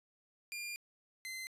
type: tone pair in turn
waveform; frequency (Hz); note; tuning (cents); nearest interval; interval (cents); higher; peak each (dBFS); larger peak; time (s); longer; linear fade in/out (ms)
sawtooth; 2400 / 2064; D7 / C7; +37 / -24; minor third; 261; first; -37 / -38; first; 0.52-0.76 / 1.25-1.47; first; 0
effects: resampled to 32000 Hz